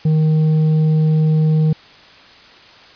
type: tone with tanh clipping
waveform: sine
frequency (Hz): 156.2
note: D#3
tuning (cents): +7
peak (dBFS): -12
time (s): 0.05-1.73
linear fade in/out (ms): 5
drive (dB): 5
effects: white hiss -43 dBFS RMS until 2.95 s + resampled to 11025 Hz